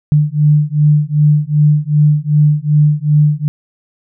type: beating tone pair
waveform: sine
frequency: 148.2 / 150.8 Hz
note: D3 / D3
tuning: +16 / +46 cents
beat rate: 2.6 Hz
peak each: -11 dBFS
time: 0.12-3.48 s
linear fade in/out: 0 ms
effects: none